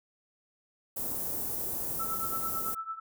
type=band-stop noise; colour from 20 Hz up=white; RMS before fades=-34 dBFS; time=0.96-2.75 s; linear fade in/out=10 ms; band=620 to 13000 Hz; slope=12 dB/octave
type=tone with tremolo; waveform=sine; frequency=1318.5 Hz; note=E6; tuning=in tune; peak=-31 dBFS; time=1.99-3 s; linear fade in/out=10 ms; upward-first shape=triangle; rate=9 Hz; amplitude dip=90%
effects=none